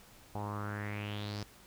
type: tone with low-pass filter sweep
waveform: sawtooth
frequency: 103.6 Hz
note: G#2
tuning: 4 cents flat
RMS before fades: -39 dBFS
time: 0.35-1.43 s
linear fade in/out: 0 ms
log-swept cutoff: 810 to 5300 Hz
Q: 5.1
effects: pink hiss -58 dBFS RMS until 1.66 s